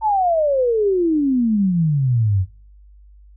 sine exponential sweep, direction down, 903 to 89.7 Hz, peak -14 dBFS, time 0.01-2.46 s, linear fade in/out 50 ms, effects noise-tail reverb RT60 0.4 s tail -20 dB re dry + added 50 Hz sine -43 dBFS peak until 3.36 s

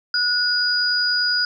sine tone pair together, 1462 / 4905 Hz, F#6 / D#8, -21 / -26 cents, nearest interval octave + major sixth, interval 2095 cents, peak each -21 / -19 dBFS, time 0.14-1.45 s, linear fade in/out 2 ms, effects none

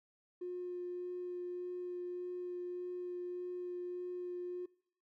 triangle tone with vibrato, 357.3 Hz, F4, 40 cents sharp, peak -35 dBFS, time 0.41-4.66 s, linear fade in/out 10 ms, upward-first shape sine, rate 1.7 Hz, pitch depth 8 cents each way, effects noise-tail reverb RT60 0.6 s tail -26 dB re dry + tanh soft clip ceiling -37 dBFS

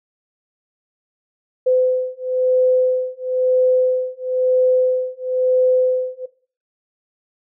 sine beating tone pair, 509 / 510 Hz, C5 / C5, -48 / -44 cents, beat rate 1 Hz, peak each -18 dBFS, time 1.66-6.26 s, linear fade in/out 10 ms, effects noise-tail reverb RT60 0.4 s tail -17 dB re dry

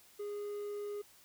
triangle tone with quantisation, 412 Hz, G#4, 14 cents flat, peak -36 dBFS, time 0.19-1.02 s, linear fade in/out 10 ms, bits 11, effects white hiss -62 dBFS RMS until 1.24 s

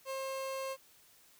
30% pulse tone, 534 Hz, C5, 35 cents sharp, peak -34 dBFS, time 0.05-0.77 s, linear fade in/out 50 ms, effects white hiss -63 dBFS RMS until 1.39 s

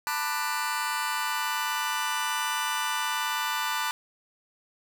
sawtooth chord, B minor seventh, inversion third, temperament just, 889 / 987.8 / 1185.3 / 1481.6 Hz, A5 / B5 / D6 / F#6, +18 / 0 / +16 / +2 cents, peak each -29 dBFS, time 0.07-3.91 s, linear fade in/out 0 ms, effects none

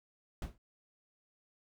brown noise with exponential decay, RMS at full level -33 dBFS, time 0.42-0.58 s, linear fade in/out 2 ms, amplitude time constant 34 ms, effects none

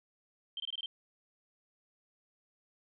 sine tone bursts, 3139 Hz, G7, 2 cents sharp, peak -36 dBFS, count 6, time 0.57-0.86 s, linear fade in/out 2 ms, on 30 ms, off 22 ms, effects none

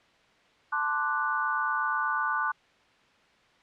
sine chord, D dominant seventh, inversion second, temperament equal, 880 / 1046.5 / 1174.7 / 1480 Hz, A5 / C6 / D6 / F#6, 0 / 0 / 0 / 0 cents, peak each -33 / -34 / -30 / -29 dBFS, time 0.72-2.52 s, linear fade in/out 10 ms, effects white hiss -61 dBFS RMS until 3.62 s + low-pass 3000 Hz 12 dB/octave

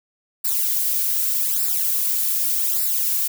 violet noise with flanger, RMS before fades -21 dBFS, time 0.44-3.28 s, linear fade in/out 10 ms, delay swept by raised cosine 0.31 to 2.91 ms, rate 0.84 Hz, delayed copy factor -0.7, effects none

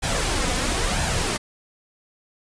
pink noise with flanger, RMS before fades -23 dBFS, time 0.02-1.38 s, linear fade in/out 20 ms, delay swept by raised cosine 1.2 to 4 ms, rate 1 Hz, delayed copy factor +0.5, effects resampled to 22050 Hz

